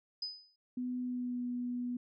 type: tone with exponential decay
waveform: sine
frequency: 5000 Hz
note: D#8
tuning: 8 cents sharp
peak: -33 dBFS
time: 0.22-0.56 s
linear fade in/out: 5 ms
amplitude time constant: 72 ms
type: tone with pitch glide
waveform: sine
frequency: 249.5 to 245.2 Hz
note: B3 to B3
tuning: +18 to -12 cents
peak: -34 dBFS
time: 0.77-1.97 s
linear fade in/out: 5 ms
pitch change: -30 cents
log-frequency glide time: 1.01-1.42 s
effects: none